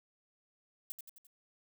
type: noise with echo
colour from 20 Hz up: violet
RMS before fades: -41 dBFS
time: 0.9-0.92 s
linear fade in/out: 0 ms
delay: 87 ms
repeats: 4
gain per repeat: -5 dB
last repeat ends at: 1.268 s
effects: none